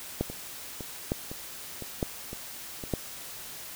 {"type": "two click trains", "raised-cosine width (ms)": 2, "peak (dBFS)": [-13, -24], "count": [4, 6], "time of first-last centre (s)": [[0.21, 2.937], [0.3, 2.838]], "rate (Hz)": [1.1, 1.97], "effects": ["white hiss -42 dBFS RMS until 3.75 s"]}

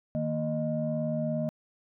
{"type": "tone cluster", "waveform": "sine", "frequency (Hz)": [154.8, 232, 617], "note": ["D#3", "A#3", "D#5"], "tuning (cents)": [-9, -8, -15], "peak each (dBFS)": -31, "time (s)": [0.15, 1.49], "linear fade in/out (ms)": 0, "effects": ["tanh soft clip ceiling -19 dBFS"]}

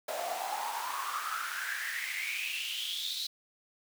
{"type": "noise with high-pass filter sweep", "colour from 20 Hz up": "pink", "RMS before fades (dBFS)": -36, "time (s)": [0.08, 3.27], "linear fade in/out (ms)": 5, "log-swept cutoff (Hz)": [620, 4100], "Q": 8.5, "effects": []}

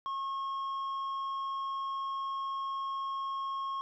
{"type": "tone with tanh clipping", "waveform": "sine", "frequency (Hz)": 1086, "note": "C#6", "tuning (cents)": -36, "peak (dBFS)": -34, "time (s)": [0.06, 3.81], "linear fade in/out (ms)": 0, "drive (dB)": 5, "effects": []}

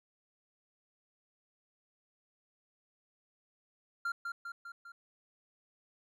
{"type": "tone with echo", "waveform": "triangle", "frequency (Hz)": 1389, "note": "F6", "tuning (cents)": -10, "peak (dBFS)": -30, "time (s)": [4.05, 4.12], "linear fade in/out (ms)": 5, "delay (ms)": 200, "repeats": 4, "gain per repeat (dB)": -4, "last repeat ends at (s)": 4.92, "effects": []}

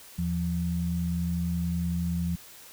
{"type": "tone pair together", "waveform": "sine", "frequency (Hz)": [81.3, 172.12], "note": ["E2", "F3"], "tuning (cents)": [-23, -25], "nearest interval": "octave + minor second", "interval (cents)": 1298, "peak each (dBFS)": [-31, -27], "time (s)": [0.18, 2.36], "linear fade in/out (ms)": 10, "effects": ["white hiss -49 dBFS RMS until 2.72 s"]}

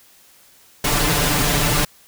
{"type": "noise with comb filter", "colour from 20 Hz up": "pink", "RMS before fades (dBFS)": -18, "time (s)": [0.84, 1.85], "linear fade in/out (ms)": 5, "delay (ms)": 6.8, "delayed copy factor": 0.85, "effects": ["white hiss -51 dBFS RMS until 2.07 s"]}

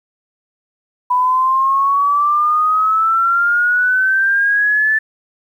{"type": "exponential sweep", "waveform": "sine", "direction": "up", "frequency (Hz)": [987.8, 1760], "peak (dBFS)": -11, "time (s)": [1.1, 4.99], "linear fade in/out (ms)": 10, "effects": ["8-bit"]}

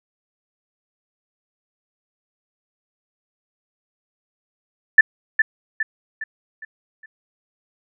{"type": "tone with echo", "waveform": "sine", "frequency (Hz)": 1760, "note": "A6", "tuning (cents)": 0, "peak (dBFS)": -4, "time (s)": [4.98, 5.01], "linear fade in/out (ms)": 5, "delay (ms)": 410, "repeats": 5, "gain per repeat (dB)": -7, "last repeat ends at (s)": 7.06, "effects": []}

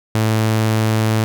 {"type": "tone", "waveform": "sawtooth", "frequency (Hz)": 109.9, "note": "A2", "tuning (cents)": -2, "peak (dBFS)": -10, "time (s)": [0.15, 1.24], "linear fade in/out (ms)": 0, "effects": []}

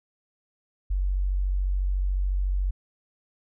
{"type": "tone", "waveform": "sine", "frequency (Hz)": 46.99, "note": "F#1", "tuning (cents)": 28, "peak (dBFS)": -22, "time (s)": [0.9, 2.71], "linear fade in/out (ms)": 10, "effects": []}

